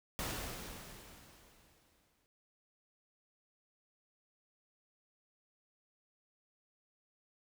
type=noise with exponential decay; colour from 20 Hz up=pink; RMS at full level=-38 dBFS; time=0.19-2.26 s; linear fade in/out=0 ms; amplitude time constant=450 ms; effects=none